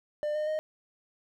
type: tone with pitch steps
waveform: triangle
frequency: 598 / 608.8 / 619.8 Hz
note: D5 / D#5 / D#5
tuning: +31 / -38 / -7 cents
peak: -26 dBFS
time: 0.23-0.59 s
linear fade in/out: 0 ms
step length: 120 ms
effects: none